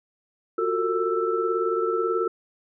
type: tone cluster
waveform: sine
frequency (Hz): 358.8 / 377.1 / 452.8 / 1324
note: F4 / F#4 / A4 / E6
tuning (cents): +47 / +33 / +50 / +7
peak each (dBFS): -27 / -30 / -25 / -28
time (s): 0.58-2.28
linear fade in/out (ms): 5
effects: none